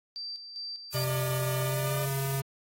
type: tone with tremolo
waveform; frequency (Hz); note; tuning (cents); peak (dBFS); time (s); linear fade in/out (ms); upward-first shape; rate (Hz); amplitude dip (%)
sine; 4676; D8; -8; -35; 0.16-1.04; 0; square; 2.5; 55
type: noise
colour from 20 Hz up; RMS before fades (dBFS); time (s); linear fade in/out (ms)
blue; -38; 0.92-2.41; 10
type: tone with pitch glide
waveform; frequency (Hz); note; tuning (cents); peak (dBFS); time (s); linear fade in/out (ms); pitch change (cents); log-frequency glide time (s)
square; 130 to 136.07; C3 to C#3; -11 to -32; -30; 0.94-2.42; 10; +79; 1.57-1.98
type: harmonic tone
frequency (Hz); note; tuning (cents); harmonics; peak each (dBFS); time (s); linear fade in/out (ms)
599; D5; +34; 1 / 2 / 3 / 4 / 5 / 6 / 7; -35 / -42 / -51 / -48 / -51 / -51 / -54; 0.94-2.06; 10
effects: AAC 48 kbps